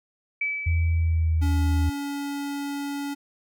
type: tone with exponential decay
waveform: sine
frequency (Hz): 2300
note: D7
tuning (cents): -37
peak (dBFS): -22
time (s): 0.41-1.56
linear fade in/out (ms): 5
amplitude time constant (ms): 250
type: tone with pitch glide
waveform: sine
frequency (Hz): 82.41 to 79.6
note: E2 to D#2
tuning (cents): 0 to +40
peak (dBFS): -19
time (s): 0.66-1.9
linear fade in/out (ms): 10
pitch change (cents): -60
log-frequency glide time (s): 1-1.45
type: tone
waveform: square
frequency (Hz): 283.5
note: C#4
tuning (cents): +39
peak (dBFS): -29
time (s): 1.41-3.15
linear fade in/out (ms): 20
effects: none